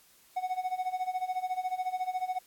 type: tone with tremolo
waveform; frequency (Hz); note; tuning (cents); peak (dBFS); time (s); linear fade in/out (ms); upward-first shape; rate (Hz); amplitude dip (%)
triangle; 740; F#5; 0; -25; 0.36-2.39; 10; sine; 14; 85
effects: white hiss -61 dBFS RMS until 2.46 s + AAC 64 kbps